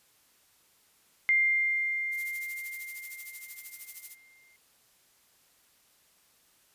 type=tone with exponential decay; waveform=sine; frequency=2100 Hz; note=C7; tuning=6 cents sharp; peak=-20 dBFS; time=1.29-4.56 s; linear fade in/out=0 ms; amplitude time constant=710 ms
type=noise with tremolo; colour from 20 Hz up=violet; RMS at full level=-38 dBFS; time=2.11-4.16 s; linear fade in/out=50 ms; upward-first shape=triangle; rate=13 Hz; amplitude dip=90%
effects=white hiss -65 dBFS RMS until 6.74 s + resampled to 32000 Hz